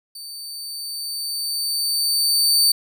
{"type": "tone with level ramp", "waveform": "sawtooth", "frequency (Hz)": 4574, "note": "D8", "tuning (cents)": -47, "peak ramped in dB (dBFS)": [-31, -10], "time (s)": [0.15, 2.72], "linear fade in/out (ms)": 5, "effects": []}